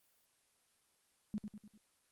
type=tone with echo; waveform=sine; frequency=210.4 Hz; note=G#3; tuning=23 cents sharp; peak=-35 dBFS; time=1.34-1.38 s; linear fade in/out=0 ms; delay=99 ms; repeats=4; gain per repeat=-6 dB; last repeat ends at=1.776 s; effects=white hiss -74 dBFS RMS until 2.11 s + Opus 24 kbps